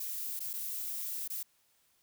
violet noise with dropouts, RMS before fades -38 dBFS, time 0-1.43 s, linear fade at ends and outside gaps 5 ms, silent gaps 0.394-0.403 / 0.532-0.536 / 1.278-1.3 s, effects white hiss -71 dBFS RMS until 2.02 s

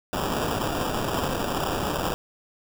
white noise with sample-and-hold, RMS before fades -27 dBFS, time 0.13-2.14 s, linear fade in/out 0 ms, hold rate 2100 Hz, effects none

